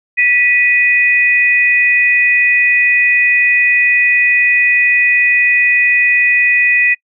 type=tone pair together; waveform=sine; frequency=1957.9 / 2489 Hz; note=B6 / D#7; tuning=-16 / 0 cents; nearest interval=major third; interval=416 cents; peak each=-11 dBFS; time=0.17-6.95 s; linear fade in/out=20 ms; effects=noise-tail reverb RT60 0.1 s tail -26 dB re dry